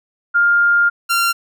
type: tone pair in turn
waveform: sine / sawtooth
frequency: 1405 / 1380.1 Hz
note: F6 / F6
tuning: +10 / -21 cents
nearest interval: unison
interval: 31 cents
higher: first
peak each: -10 dBFS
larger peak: neither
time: 0.34-0.9 / 1.09-1.33 s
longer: first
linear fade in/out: 20 ms
effects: none